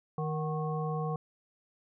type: harmonic tone with a mistuned harmonic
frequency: 156.2 Hz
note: D#3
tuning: 7 cents sharp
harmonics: 1 / 3 / 5 / 7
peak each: -32 / -37 / -39 / -40 dBFS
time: 0.18-1.16 s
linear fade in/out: 2 ms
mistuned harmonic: 5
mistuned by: -74 cents
effects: none